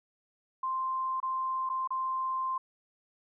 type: tone with dropouts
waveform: sine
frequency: 1046 Hz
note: C6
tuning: 1 cent flat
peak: -29 dBFS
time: 0.63-2.58 s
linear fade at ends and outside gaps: 5 ms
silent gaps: 1.202-1.228 / 1.692-1.698 / 1.875-1.905 s
effects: none